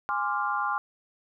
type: chord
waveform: sine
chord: D half-diminished seventh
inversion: second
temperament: equal with one note detuned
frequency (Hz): 824.9 / 1046.5 / 1174.7 / 1396.9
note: Ab5 / C6 / D6 / F6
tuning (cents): -12 / 0 / 0 / 0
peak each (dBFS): -31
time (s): 0.09-0.78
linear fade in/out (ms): 0
effects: none